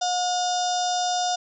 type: harmonic tone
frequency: 720 Hz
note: F#5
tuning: 47 cents flat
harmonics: 1 / 2 / 4 / 5 / 6 / 7 / 8 / 9 / 10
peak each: -23 / -37 / -40 / -32 / -41 / -33 / -33 / -43 / -38 dBFS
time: 0.01-1.36 s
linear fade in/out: 10 ms
effects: none